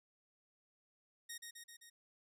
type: tone with echo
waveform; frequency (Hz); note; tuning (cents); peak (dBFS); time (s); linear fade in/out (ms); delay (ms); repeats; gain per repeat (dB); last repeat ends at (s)
10% pulse; 1867; A#6; +2; -36; 1.29-1.38; 10; 130; 4; -3; 1.9
effects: none